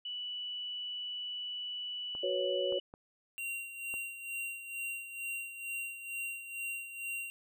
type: tone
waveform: sine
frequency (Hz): 2960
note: F#7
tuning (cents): 0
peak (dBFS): -37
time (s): 0.05-2.8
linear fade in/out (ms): 5
type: clicks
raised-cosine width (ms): 1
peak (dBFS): -34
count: 4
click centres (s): 2.151 / 2.724 / 2.939 / 3.94
type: chord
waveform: sine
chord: F# suspended fourth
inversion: none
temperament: equal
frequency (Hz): 370 / 493.9 / 554.4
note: F#4 / B4 / C#5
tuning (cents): 0 / 0 / 0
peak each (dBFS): -36 / -37 / -33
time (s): 2.23-2.79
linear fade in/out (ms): 5
type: tone with tremolo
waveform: square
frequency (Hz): 2759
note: F7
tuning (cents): -22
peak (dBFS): -36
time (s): 3.38-7.3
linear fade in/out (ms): 0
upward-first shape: sine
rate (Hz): 2.2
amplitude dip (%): 65
effects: none